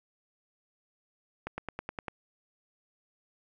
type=accelerating click train; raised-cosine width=0.5 ms; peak=-20 dBFS; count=7; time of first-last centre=1.47-2.082 s; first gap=110 ms; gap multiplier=0.97; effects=none